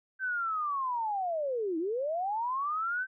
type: linear two-way sweep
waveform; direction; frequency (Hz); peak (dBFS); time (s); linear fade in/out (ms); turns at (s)
sine; down then up; 1558 to 310.5 to 1558; -29; 0.19-3.07; 50; 1.78
effects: none